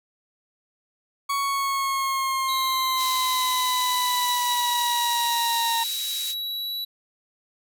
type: exponential sweep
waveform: 40% pulse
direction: down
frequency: 1119 to 920 Hz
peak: -22 dBFS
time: 1.29-5.84 s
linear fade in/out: 10 ms
type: tone with vibrato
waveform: square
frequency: 3908 Hz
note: B7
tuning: 19 cents flat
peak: -28 dBFS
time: 2.48-6.85 s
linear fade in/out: 10 ms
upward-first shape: triangle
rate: 0.75 Hz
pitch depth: 11 cents each way
type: band-pass noise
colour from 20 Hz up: white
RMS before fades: -33 dBFS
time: 2.96-6.35 s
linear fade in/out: 50 ms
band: 3500 to 9900 Hz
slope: 12 dB/octave
effects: none